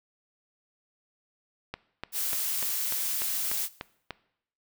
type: click train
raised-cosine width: 0.3 ms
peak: -18 dBFS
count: 9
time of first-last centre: 1.74-4.107 s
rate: 3.38 Hz
type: noise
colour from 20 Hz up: blue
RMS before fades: -30 dBFS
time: 2.12-3.69 s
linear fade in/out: 50 ms
effects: noise-tail reverb RT60 0.7 s tail -19 dB re dry